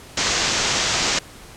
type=low-pass noise; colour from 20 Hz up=white; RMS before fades=-21 dBFS; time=0.17-1.19 s; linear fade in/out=5 ms; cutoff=7100 Hz; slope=48 dB/octave; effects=pink hiss -42 dBFS RMS until 1.56 s + low-pass 11000 Hz 12 dB/octave